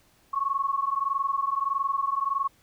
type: tone pair together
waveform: sine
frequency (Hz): 1091.4 / 1113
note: C#6 / C#6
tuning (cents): -27 / +7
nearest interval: unison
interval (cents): 34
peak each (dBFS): -27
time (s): 0.33-2.48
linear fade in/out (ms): 10
effects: pink hiss -62 dBFS RMS until 2.62 s